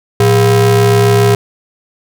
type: ring-modulated tone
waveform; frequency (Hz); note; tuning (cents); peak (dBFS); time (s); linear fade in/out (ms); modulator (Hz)
square; 146.83; D3; 0; -4; 0.2-1.35; 2; 260
effects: none